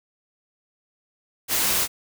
white noise, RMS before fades -22 dBFS, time 1.48-1.88 s, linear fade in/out 50 ms, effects none

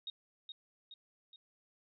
sine tone with echo, 3735 Hz, A#7, 3 cents sharp, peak -39 dBFS, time 0.07-0.1 s, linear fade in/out 2 ms, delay 420 ms, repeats 3, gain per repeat -5 dB, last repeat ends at 1.36 s, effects none

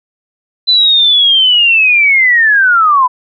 sine linear sweep, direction down, 4039 to 979 Hz, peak -5 dBFS, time 0.67-3.08 s, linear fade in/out 20 ms, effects none

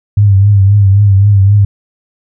sine tone with vibrato, 100 Hz, G2, 35 cents sharp, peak -3 dBFS, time 0.17-1.65 s, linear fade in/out 5 ms, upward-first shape triangle, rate 3.8 Hz, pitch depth 76 cents each way, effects none

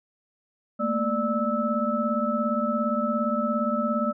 sine tone cluster, 218.3 / 235.6 / 591 / 1307 Hz, A3 / A#3 / D5 / E6, -13 / +19 / +11 / -15 cents, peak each -28 dBFS, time 0.79-4.13 s, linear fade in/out 20 ms, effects none

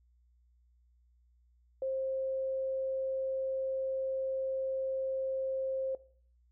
sine tone, 530 Hz, C5, 22 cents sharp, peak -31 dBFS, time 1.82-5.95 s, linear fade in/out 2 ms, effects noise-tail reverb RT60 0.5 s tail -18 dB re dry + added 60 Hz sine -64 dBFS peak until 6.51 s

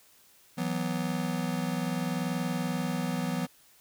square chord, E suspended second, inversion none, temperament just, 164.81 / 185.42 / 247.2 Hz, E3 / F#3 / B3, 0 / +4 / +2 cents, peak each -34 dBFS, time 0.57-3.47 s, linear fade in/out 20 ms, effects white hiss -60 dBFS RMS until 3.8 s

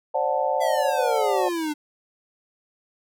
sine chord, D dominant seventh, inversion third, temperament just, 528.6 / 587.3 / 734.2 / 881 Hz, C5 / D5 / F#5 / A5, +18 / 0 / -14 / +2 cents, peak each -26 dBFS, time 0.14-1.49 s, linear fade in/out 10 ms
square exponential sweep, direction down, 680 to 293.7 Hz, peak -25 dBFS, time 0.6-1.74 s, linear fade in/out 20 ms
effects none

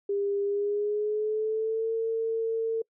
sine tone with pitch glide, 401.9 to 451.1 Hz, G4 to A4, +43 to +43 cents, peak -25 dBFS, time 0.09-2.82 s, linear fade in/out 5 ms, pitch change +200 cents, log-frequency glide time 0.43-1.92 s, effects noise-tail reverb RT60 0.1 s tail -26 dB re dry

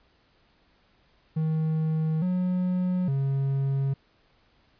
triangle tone with pitch steps, 158 / 181.9 / 136.8 Hz, D#3 / F#3 / C#3, +27 / -29 / -23 cents, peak -21 dBFS, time 1.36-3.94 s, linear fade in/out 10 ms, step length 860 ms, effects pink hiss -64 dBFS RMS until 4.79 s + resampled to 11025 Hz

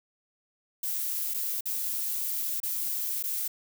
violet noise with dropouts, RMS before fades -31 dBFS, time 0.83-3.48 s, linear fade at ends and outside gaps 5 ms, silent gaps 1.339-1.343 / 1.608-1.656 / 2.602-2.631 / 3.228-3.237 s, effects none

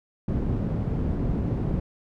white low-pass noise, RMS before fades -26 dBFS, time 0.28-1.8 s, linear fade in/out 5 ms, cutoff 190 Hz, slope 12 dB/octave, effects none

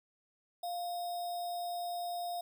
sine tone with sample-and-hold, 700 Hz, F5, 4 cents sharp, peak -35 dBFS, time 0.63-2.41 s, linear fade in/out 5 ms, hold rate 4410 Hz, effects none

